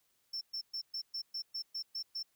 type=tone bursts; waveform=triangle; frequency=5380 Hz; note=E8; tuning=34 cents sharp; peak=-35 dBFS; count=10; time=0.33-2.23 s; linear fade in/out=10 ms; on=82 ms; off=120 ms; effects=white hiss -75 dBFS RMS until 2.35 s